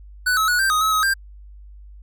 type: tone with pitch steps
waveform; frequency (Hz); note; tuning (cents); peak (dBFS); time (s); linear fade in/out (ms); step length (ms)
square; 1490 / 1291 / 1462 / 1571 / 1249 / 1288 / 1268 / 1585; F#6 / E6 / F#6 / G6 / D#6 / E6 / D#6 / G6; +12 / -37 / -21 / +3 / +6 / -41 / +32 / +19; -17; 0.26-1.14; 10; 110
effects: added 50 Hz sine -39 dBFS peak until 2.02 s